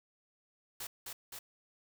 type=noise with echo; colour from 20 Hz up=white; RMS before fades=-42 dBFS; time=0.8-0.87 s; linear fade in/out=5 ms; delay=260 ms; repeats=2; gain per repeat=-2 dB; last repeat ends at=1.39 s; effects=none

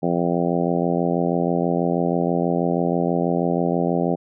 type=harmonic tone; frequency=86.2 Hz; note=F2; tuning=22 cents flat; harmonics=2 / 3 / 4 / 5 / 6 / 7 / 8 / 9; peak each=-23 / -25 / -26 / -27 / -28 / -28 / -29 / -30 dBFS; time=0.02-4.16 s; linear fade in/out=20 ms; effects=none

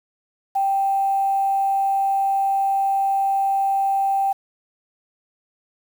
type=tone with quantisation; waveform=sine; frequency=784 Hz; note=G5; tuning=in tune; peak=-17 dBFS; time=0.55-4.33 s; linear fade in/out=10 ms; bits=7; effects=none

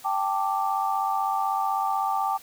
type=chord; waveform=sine; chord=G suspended second; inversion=none; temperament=equal; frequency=784 / 880 / 1174.7 Hz; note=G5 / A5 / D6; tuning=0 / 0 / 0 cents; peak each=-26 / -28 / -28 dBFS; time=0.04-2.38 s; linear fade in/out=20 ms; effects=white hiss -49 dBFS RMS until 2.42 s

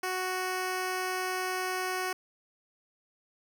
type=tone; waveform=10% pulse; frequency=370 Hz; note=F#4; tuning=in tune; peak=-22 dBFS; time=0.03-2.13 s; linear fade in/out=5 ms; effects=none

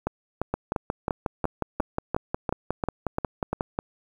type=two click trains; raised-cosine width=1 ms; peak=-11 / -11 dBFS; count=11 / 19; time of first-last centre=0.07-3.53 / 0.54-3.789 s; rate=2.89 / 5.54 Hz; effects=8-bit

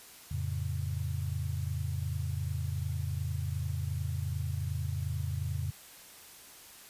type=chord; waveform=sine; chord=F augmented; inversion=none; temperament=equal; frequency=87.31 / 110 / 138.59 Hz; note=F2 / A2 / C#3; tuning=0 / 0 / 0 cents; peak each=-34 / -37 / -36 dBFS; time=0.31-5.71 s; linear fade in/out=5 ms; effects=white hiss -52 dBFS RMS until 6.89 s + resampled to 32000 Hz

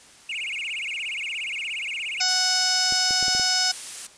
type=tone with vibrato; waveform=triangle; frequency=2487 Hz; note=D#7; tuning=1 cent flat; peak=-26 dBFS; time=0.29-2.22 s; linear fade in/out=5 ms; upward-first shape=sine; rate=17 Hz; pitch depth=270 cents each way
type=harmonic tone; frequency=740 Hz; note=F#5; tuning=in tune; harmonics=1 / 2 / 3 / 4 / 5 / 6 / 7 / 8 / 9 / 10; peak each=-31 / -29 / -34 / -33 / -33 / -31 / -22 / -30 / -34 / -34 dBFS; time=2.2-3.72 s; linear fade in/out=10 ms
type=noise; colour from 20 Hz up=blue; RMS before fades=-32 dBFS; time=2.28-4.07 s; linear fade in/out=5 ms
type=clicks; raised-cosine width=2 ms; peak=-23 dBFS; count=6; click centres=2.924 / 3.108 / 3.227 / 3.282 / 3.35 / 3.397 s
effects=white hiss -50 dBFS RMS until 4.17 s + resampled to 22050 Hz

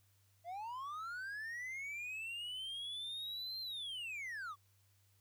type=linear two-way sweep; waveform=triangle; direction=up then down; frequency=658 to 4186 to 1099 Hz; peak=-40 dBFS; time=0.44-4.56 s; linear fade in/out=50 ms; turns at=3.6 s; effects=added 98 Hz sine -70 dBFS peak until 5.2 s + white hiss -75 dBFS RMS until 5.2 s

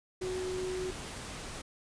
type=tone in noise; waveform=sine; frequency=370 Hz; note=F#4; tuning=in tune; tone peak=-33 dBFS; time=0.21-0.91 s; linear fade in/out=10 ms; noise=pink; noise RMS=-42 dBFS; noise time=0.21-1.62 s; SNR=+6 dB; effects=resampled to 22050 Hz

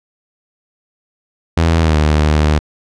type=tone with pitch glide; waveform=sawtooth; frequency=82.41 to 76.01 Hz; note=E2 to D#2; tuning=0 to -40 cents; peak=-6 dBFS; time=1.57-2.59 s; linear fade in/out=5 ms; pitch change=-140 cents; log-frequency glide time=1.79-1.98 s; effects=low-pass 6000 Hz 12 dB/octave

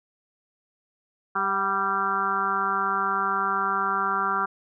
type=harmonic tone with a mistuned harmonic; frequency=196 Hz; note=G3; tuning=in tune; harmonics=1 / 2 / 4 / 5 / 6 / 7 / 8; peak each=-38 / -35 / -32 / -31 / -27 / -26 / -34 dBFS; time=1.35-4.46 s; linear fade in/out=10 ms; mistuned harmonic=4; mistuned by=-37 cents; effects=none

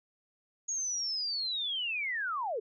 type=linear sweep; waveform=sine; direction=down; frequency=6680 to 392 Hz; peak=-31 dBFS; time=0.68-2.6 s; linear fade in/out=10 ms; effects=none

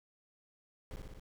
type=noise with echo; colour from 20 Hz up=brown; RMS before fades=-43 dBFS; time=0.91-0.96 s; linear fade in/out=0 ms; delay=59 ms; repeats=4; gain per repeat=-2 dB; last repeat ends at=1.196 s; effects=none

